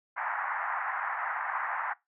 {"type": "band-pass noise", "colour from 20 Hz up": "pink", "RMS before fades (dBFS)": -33, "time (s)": [0.16, 1.94], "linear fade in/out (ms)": 20, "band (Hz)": [780, 1900], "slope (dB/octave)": 48, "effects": ["noise-tail reverb RT60 0.2 s tail -22 dB re dry"]}